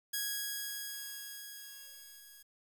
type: tone with level ramp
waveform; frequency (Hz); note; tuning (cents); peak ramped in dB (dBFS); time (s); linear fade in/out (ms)
5% pulse; 1654; G#6; -8; -22 to -43; 0.13-2.43; 10
effects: 10-bit